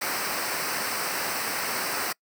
pink noise with comb filter, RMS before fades -29 dBFS, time 0.01-2.13 s, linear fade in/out 10 ms, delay 0.29 ms, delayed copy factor -0.65, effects noise-tail reverb RT60 0.1 s tail -26 dB re dry + high-pass 200 Hz 12 dB/octave

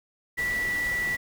sine tone in noise, 1957 Hz, B6, 16 cents flat, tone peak -25 dBFS, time 0.37-1.17 s, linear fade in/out 20 ms, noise pink, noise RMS -38 dBFS, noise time 0.37-1.17 s, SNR +10 dB, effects none

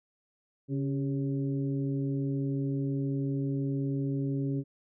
harmonic tone with a mistuned harmonic, 138.59 Hz, C#3, in tune, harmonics 1 / 2 / 3 / 4, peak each -30 / -32 / -39 / -50 dBFS, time 0.68-4.64 s, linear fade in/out 50 ms, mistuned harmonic 3, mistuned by -54 cents, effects none

